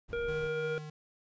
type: noise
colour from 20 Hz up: brown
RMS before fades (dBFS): -46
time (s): 0.08-0.49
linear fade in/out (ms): 20
type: harmonic tone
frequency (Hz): 471.6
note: A#4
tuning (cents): +20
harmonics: 1 / 3 / 5 / 7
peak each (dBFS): -32 / -39 / -47 / -52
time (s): 0.13-0.78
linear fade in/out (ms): 0
type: tone with tremolo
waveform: square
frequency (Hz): 152.5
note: D#3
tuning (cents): -34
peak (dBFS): -40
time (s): 0.28-0.9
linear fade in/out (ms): 5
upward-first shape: triangle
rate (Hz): 3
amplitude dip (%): 25
effects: resampled to 16000 Hz